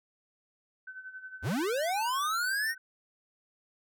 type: tone with tremolo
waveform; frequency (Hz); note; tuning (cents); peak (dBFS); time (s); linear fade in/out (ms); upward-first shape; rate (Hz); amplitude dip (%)
sine; 1521; F#6; +47; -39; 0.87-2.78; 5; sine; 11; 70
type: linear sweep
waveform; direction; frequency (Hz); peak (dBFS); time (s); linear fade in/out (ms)
square; up; 58.27 to 1891; -29; 1.42-2.75; 50
effects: none